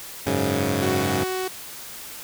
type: chord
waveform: 10% pulse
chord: F# suspended second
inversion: none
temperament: equal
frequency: 92.5 / 103.83 / 138.59 Hz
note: F#2 / G#2 / C#3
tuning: 0 / 0 / 0 cents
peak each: -18 dBFS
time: 0.26-1.24 s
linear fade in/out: 10 ms
type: tone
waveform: sawtooth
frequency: 372.8 Hz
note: F#4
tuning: 13 cents sharp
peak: -21 dBFS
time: 0.82-1.48 s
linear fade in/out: 5 ms
effects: white hiss -38 dBFS RMS until 2.23 s